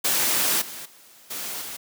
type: noise with level steps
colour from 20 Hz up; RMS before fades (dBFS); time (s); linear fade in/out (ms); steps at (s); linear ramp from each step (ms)
white; -22 / -37 / -51 / -32 / -35; 0.04-1.77; 10; 0.61 / 0.85 / 1.3 / 1.61; 10
effects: high-pass 150 Hz 12 dB/octave